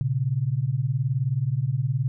sine beating tone pair, 119 / 138 Hz, A#2 / C#3, +36 / -7 cents, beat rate 19 Hz, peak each -25 / -24 dBFS, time 0.01-2.08 s, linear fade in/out 0 ms, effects none

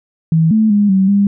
sine tone with pitch steps, 161.7 / 218.4 / 205.4 / 191.3 / 200.9 Hz, E3 / A3 / G#3 / G3 / G3, -33 / -13 / -19 / -42 / +43 cents, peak -8 dBFS, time 0.32-1.27 s, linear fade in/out 2 ms, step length 190 ms, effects none

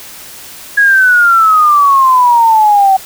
sine exponential sweep, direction down, 1671 to 758 Hz, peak -4 dBFS, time 0.77-2.97 s, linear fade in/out 10 ms, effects white hiss -31 dBFS RMS until 3.05 s

